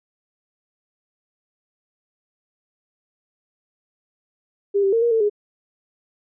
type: tone with pitch steps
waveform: sine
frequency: 401.4 / 390.7 / 457.8 / 471.8 / 448.6 / 414.6 Hz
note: G4 / G4 / A#4 / A#4 / A4 / G#4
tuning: +41 / -6 / -31 / +21 / +34 / -3 cents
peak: -15 dBFS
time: 4.74-5.298 s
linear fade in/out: 20 ms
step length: 93 ms
effects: none